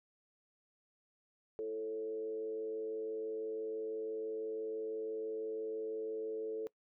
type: tone with frequency modulation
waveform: sine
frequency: 440 Hz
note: A4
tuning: in tune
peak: -36 dBFS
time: 1.59-6.67 s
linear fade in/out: 0 ms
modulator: 106 Hz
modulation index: 0.49
effects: noise-tail reverb RT60 0.1 s tail -22 dB re dry